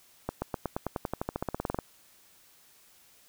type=accelerating click train; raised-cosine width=1 ms; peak=-16 dBFS; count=20; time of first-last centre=0.29-1.788 s; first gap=130 ms; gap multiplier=0.94; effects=white hiss -60 dBFS RMS until 3.28 s